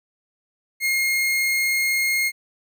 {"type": "tone", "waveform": "40% pulse", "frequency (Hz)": 2142, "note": "C7", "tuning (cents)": 40, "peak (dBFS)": -18, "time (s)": [0.8, 2.32], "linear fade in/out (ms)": 50, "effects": []}